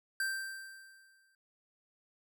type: tone with exponential decay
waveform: square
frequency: 1568 Hz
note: G6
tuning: in tune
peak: -31 dBFS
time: 0.2-1.35 s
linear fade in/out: 2 ms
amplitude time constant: 250 ms
effects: none